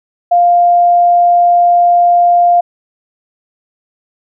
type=tone; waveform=sine; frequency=700 Hz; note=F5; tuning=4 cents sharp; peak=-5 dBFS; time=0.31-2.61 s; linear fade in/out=10 ms; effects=none